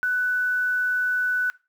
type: tone with quantisation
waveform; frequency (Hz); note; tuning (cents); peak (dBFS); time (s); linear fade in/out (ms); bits
sine; 1491; F#6; +13; -20; 0.03-1.5; 0; 8
effects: noise-tail reverb RT60 0.3 s tail -21 dB re dry